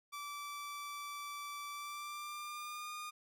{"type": "tone with pitch glide", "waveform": "sawtooth", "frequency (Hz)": [1161, 1218], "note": ["D6", "D#6"], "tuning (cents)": [-20, -37], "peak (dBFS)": -39, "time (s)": [0.12, 3.11], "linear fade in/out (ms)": 20, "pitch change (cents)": 83, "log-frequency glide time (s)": [1.71, 2.92], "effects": []}